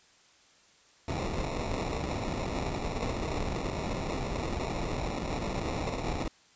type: noise with sample-and-hold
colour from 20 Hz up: pink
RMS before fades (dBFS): -33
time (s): 1.08-6.28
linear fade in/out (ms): 2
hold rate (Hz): 1575
effects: white hiss -61 dBFS RMS until 6.55 s + resampled to 16000 Hz